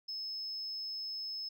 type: tone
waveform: sine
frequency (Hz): 5200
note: E8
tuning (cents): -24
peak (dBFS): -36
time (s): 0.08-1.49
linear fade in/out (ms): 10
effects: tanh soft clip ceiling -35 dBFS